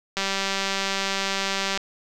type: click train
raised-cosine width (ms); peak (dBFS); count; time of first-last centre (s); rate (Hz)
0.2; -8; 314; 0.17-1.775; 195
effects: none